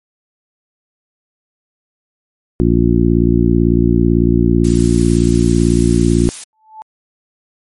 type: harmonic tone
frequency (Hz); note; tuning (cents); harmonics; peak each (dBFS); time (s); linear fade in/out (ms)
58; A#1; -8; 1 / 2 / 3 / 4 / 5 / 6; -16 / -16 / -16 / -16 / -16 / -16; 2.6-6.29; 0
type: noise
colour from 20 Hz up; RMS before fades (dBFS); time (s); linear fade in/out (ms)
blue; -26; 4.64-6.44; 5
type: tone with exponential growth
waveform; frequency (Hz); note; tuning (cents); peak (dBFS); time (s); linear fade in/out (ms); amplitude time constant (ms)
sine; 872; A5; -16; -25; 6.53-6.82; 0; 63
effects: MP3 48 kbps